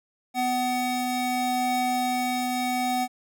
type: tone pair together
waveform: square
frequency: 250 / 750.7 Hz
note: B3 / F#5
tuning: +21 / +25 cents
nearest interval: octave + perfect fifth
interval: 1904 cents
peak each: -29 / -26 dBFS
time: 0.34-3.08 s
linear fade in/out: 50 ms
effects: none